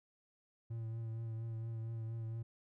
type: tone with vibrato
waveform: triangle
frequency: 113.4 Hz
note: A#2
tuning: 47 cents flat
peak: -37 dBFS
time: 0.7-2.43 s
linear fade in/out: 10 ms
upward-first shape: triangle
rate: 4.3 Hz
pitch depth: 31 cents each way
effects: none